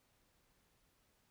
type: silence
effects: pink hiss -75 dBFS RMS until 1.3 s